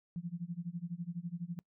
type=tone with tremolo; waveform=sine; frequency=172.6 Hz; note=F3; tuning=20 cents flat; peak=-34 dBFS; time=0.16-1.59 s; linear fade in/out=0 ms; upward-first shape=sine; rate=12 Hz; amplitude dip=95%; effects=noise-tail reverb RT60 0.1 s tail -24 dB re dry